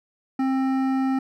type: tone with hard clipping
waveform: triangle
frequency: 264.9 Hz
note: C4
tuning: 22 cents sharp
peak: -22 dBFS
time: 0.39-1.19 s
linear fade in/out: 5 ms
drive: 16 dB
effects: none